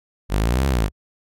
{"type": "linear two-way sweep", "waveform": "sawtooth", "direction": "up then down", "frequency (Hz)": [46.25, 69.8, 46.25], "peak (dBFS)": -13, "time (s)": [0.29, 0.9], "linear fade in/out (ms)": 50, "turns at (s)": 0.67, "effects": ["AAC 64 kbps"]}